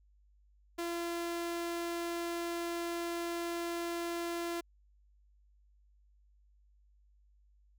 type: tone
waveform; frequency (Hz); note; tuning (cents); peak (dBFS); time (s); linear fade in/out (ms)
sawtooth; 341.5; F4; -39; -31; 0.78-4.61; 10
effects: added 50 Hz sine -63 dBFS peak until 7.78 s